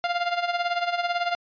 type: tone with tremolo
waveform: sawtooth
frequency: 698.5 Hz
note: F5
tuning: in tune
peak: -17 dBFS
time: 0.04-1.35 s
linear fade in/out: 0 ms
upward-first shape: sine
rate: 18 Hz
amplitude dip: 70%
effects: resampled to 11025 Hz